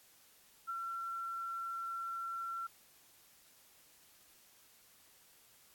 sine tone with ADSR envelope, 1356 Hz, E6, 49 cents sharp, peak -36 dBFS, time 0.67-2.67 s, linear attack 25 ms, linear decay 36 ms, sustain -2 dB, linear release 7 ms, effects white hiss -64 dBFS RMS until 5.74 s + AAC 64 kbps

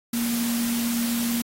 sine tone in noise, 235.2 Hz, A#3, 16 cents sharp, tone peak -23 dBFS, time 0.13-1.42 s, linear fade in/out 5 ms, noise white, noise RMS -31 dBFS, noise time 0.13-1.42 s, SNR +5 dB, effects AAC 48 kbps

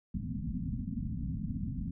white low-pass noise, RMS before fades -36 dBFS, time 0.14-1.91 s, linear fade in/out 5 ms, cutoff 260 Hz, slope 96 dB/octave, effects none

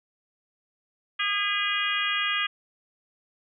harmonic tone with a mistuned harmonic, 409 Hz, G#4, 26 cents flat, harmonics 3 / 4 / 5 / 6 / 7 / 8, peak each -31 / -31 / -31 / -31 / -31 / -31 dBFS, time 1.19-2.47 s, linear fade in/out 10 ms, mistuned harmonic 5, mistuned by -28 cents, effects none

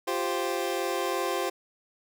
25% pulse chord, F suspended second, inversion none, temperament equal, 349.2 / 392 / 523.3 Hz, F4 / G4 / C5, 0 / 0 / 0 cents, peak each -28 dBFS, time 0.07-1.5 s, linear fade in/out 10 ms, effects none

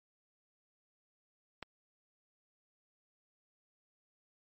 click, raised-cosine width 0.3 ms, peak -25 dBFS, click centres 1.627 s, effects MP3 48 kbps

